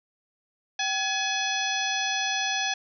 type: harmonic tone with a mistuned harmonic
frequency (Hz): 845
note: G#5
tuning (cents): +30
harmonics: 1 / 2 / 3 / 4 / 5 / 6 / 7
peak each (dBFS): -31 / -31 / -32 / -31 / -37 / -37 / -34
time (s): 0.79-2.74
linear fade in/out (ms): 5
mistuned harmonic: 1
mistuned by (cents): -150
effects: none